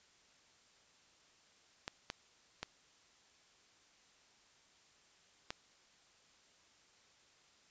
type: clicks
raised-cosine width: 0.2 ms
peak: -22 dBFS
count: 4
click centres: 1.879 / 2.101 / 2.63 / 5.505 s
effects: white hiss -67 dBFS RMS until 7.7 s + resampled to 16000 Hz